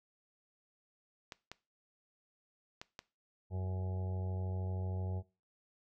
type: clicks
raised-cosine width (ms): 0.2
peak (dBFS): -27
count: 4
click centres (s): 1.322 / 1.516 / 2.815 / 2.991
type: harmonic tone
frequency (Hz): 93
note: F#2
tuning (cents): +9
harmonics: 1 / 2 / 4 / 5 / 6 / 7 / 8 / 9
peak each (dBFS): -35 / -46 / -50 / -52 / -57 / -54 / -59 / -55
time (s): 3.5-5.23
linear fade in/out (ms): 50
effects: noise-tail reverb RT60 0.3 s tail -20 dB re dry